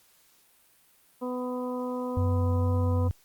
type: harmonic tone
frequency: 250 Hz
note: B3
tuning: 21 cents sharp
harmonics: 1 / 2 / 3 / 4 / 5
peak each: -32 / -33 / -45 / -38 / -46 dBFS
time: 1.21-3.09 s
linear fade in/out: 20 ms
type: tone with vibrato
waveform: sine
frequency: 92.5 Hz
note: F#2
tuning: in tune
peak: -23 dBFS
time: 2.17-3.11 s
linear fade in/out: 0 ms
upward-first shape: sine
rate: 2.2 Hz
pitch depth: 15 cents each way
effects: white hiss -62 dBFS RMS until 3.24 s + Opus 48 kbps